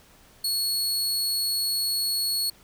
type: tone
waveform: sawtooth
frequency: 4360 Hz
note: C#8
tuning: 29 cents flat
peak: -21 dBFS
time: 0.44-2.5 s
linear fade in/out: 5 ms
effects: pink hiss -55 dBFS RMS until 2.63 s